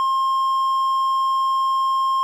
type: tone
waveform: triangle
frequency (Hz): 1065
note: C6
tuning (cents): +30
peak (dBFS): -15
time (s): 0-2.23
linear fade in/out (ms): 0
effects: none